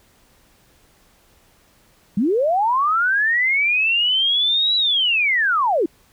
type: linear two-way sweep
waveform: sine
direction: up then down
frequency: 179.1 to 3951 to 290.3 Hz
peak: -15 dBFS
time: 2.17-5.86 s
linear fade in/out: 5 ms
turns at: 4.76 s
effects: pink hiss -56 dBFS RMS until 6.12 s